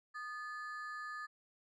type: ring-modulated tone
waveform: triangle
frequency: 1480 Hz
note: F#6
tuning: in tune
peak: -37 dBFS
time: 0.14-1.27 s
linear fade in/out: 20 ms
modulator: 250 Hz
effects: resampled to 24000 Hz